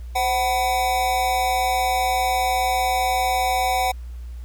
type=tone with amplitude modulation; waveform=square; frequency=753 Hz; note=F#5; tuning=30 cents sharp; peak=-16 dBFS; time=0.15-3.92 s; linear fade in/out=10 ms; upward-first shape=sine; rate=235 Hz; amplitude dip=75%; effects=added 60 Hz sine -31 dBFS peak until 4.44 s + pink hiss -56 dBFS RMS until 4.44 s